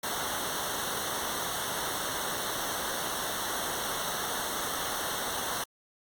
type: noise with comb filter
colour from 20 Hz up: pink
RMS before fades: -33 dBFS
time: 0.03-5.64 s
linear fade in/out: 5 ms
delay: 0.41 ms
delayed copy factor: -0.9
effects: Opus 48 kbps